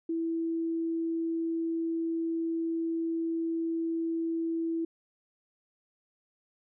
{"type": "tone", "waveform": "sine", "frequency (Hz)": 329.6, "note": "E4", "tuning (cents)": 0, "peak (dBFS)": -28, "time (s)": [0.09, 4.85], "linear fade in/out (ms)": 5, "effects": []}